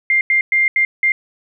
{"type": "tone bursts at uneven times", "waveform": "sine", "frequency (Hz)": 2100, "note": "C7", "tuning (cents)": 6, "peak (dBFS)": -11, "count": 5, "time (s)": [[0.1, 0.21], [0.3, 0.41], [0.52, 0.68], [0.76, 0.85], [1.03, 1.12]], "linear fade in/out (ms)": 2, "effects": []}